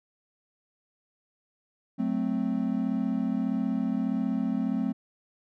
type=chord; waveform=triangle; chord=F# diminished; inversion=none; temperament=equal; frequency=185 / 220 / 261.6 Hz; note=F#3 / A3 / C4; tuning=0 / 0 / 0 cents; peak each=-30 / -27 / -27 dBFS; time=1.98-4.93 s; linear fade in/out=20 ms; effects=none